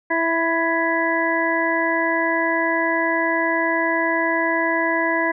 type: harmonic tone with a mistuned harmonic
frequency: 330 Hz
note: E4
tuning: 2 cents sharp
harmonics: 1 / 2 / 3 / 5 / 6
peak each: -24 / -24 / -24 / -24 / -24 dBFS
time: 0.1-5.32 s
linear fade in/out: 10 ms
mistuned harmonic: 5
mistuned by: +21 cents
effects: none